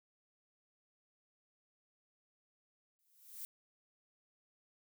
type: noise with exponential growth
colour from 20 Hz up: violet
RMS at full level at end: -43 dBFS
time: 2.99-3.45 s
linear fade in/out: 0 ms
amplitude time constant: 100 ms
effects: none